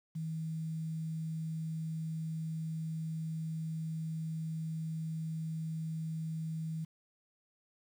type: tone with quantisation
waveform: sine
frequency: 160 Hz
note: D#3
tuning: 49 cents sharp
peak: -35 dBFS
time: 0.15-6.85 s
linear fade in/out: 10 ms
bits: 10
effects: none